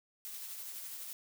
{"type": "noise with tremolo", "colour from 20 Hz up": "blue", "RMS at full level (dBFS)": -43, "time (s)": [0.25, 1.13], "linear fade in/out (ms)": 0, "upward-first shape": "triangle", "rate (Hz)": 12, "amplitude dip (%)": 35, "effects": []}